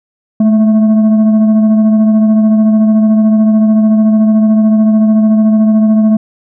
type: tone with frequency modulation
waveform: sine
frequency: 215.7 Hz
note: A3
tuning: 34 cents flat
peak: -3 dBFS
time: 0.4-6.17 s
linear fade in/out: 5 ms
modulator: 445 Hz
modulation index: 0.32
effects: tanh soft clip ceiling -3 dBFS